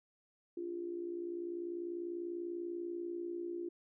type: tone with amplitude modulation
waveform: sine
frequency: 346.1 Hz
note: F4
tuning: 16 cents flat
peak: -35 dBFS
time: 0.57-3.69 s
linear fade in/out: 5 ms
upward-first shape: sine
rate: 60.2 Hz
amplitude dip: 65%
effects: none